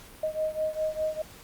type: beating tone pair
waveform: sine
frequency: 622.3 / 627.2 Hz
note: D#5 / D#5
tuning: 0 / +14 cents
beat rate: 4.9 Hz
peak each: -29 / -31 dBFS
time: 0.23-1.22 s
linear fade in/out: 5 ms
effects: pink hiss -49 dBFS RMS until 1.43 s + Opus 48 kbps